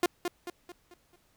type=tone with echo; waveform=sawtooth; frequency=352.3 Hz; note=F4; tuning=15 cents sharp; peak=-18 dBFS; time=0.03-0.06 s; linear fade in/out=2 ms; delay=220 ms; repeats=5; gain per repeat=-7 dB; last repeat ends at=1.16 s; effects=pink hiss -68 dBFS RMS until 1.36 s